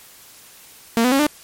sawtooth tone with pitch steps, 230 / 250.8 / 273.5 / 298.3 Hz, A#3 / B3 / C#4 / D4, -23 / +27 / -23 / +27 cents, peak -10 dBFS, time 0.97-1.266 s, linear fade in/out 0 ms, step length 74 ms, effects white hiss -45 dBFS RMS until 1.43 s + MP3 64 kbps

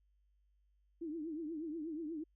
sine tone with vibrato, 316.9 Hz, D#4, 32 cents sharp, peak -39 dBFS, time 1.01-2.24 s, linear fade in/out 10 ms, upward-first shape triangle, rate 8.3 Hz, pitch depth 150 cents each way, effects added 50 Hz sine -70 dBFS peak until 2.35 s

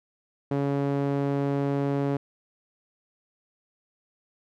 sawtooth tone with band-pass filter, 140.4 Hz, C#3, 22 cents sharp, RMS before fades -26 dBFS, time 0.51-2.17 s, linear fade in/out 5 ms, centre 370 Hz, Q 0.94, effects none

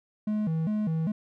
triangle tone with vibrato, 185 Hz, F#3, in tune, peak -23 dBFS, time 0.27-1.12 s, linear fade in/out 5 ms, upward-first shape square, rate 2.5 Hz, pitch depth 240 cents each way, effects none

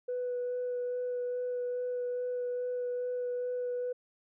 sine tone with vibrato, 493.9 Hz, B4, in tune, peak -30 dBFS, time 0.08-3.93 s, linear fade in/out 10 ms, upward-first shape sine, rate 2.4 Hz, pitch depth 10 cents each way, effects tanh soft clip ceiling -28 dBFS

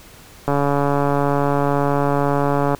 click train, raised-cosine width 1 ms, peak -5 dBFS, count 323, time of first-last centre 0.48-2.748 s, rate 142 Hz, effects pink hiss -44 dBFS RMS until 2.79 s

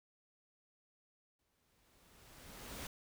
pink noise with exponential growth, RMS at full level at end -44 dBFS, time 1.39-2.87 s, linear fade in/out 2 ms, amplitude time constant 320 ms, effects none

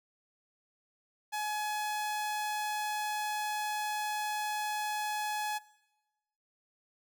sawtooth tone, 845 Hz, G#5, 30 cents sharp, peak -29 dBFS, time 1.32-5.59 s, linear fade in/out 20 ms, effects noise-tail reverb RT60 1.0 s tail -20 dB re dry

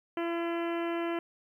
harmonic tone, 338.4 Hz, E4, 45 cents sharp, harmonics 1 / 2 / 3 / 4 / 5 / 6 / 7 / 8 / 9, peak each -31 / -37 / -41 / -43 / -45 / -47 / -48 / -49 / -50 dBFS, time 0.17-1.19 s, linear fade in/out 2 ms, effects 11-bit

